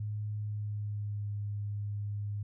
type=tone with pitch glide; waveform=sine; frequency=105.3 to 102.89 Hz; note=G#2 to G#2; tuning=+24 to -16 cents; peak=-33 dBFS; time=0-2.43 s; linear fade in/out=5 ms; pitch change=-40 cents; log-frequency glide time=0.36-1.32 s; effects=none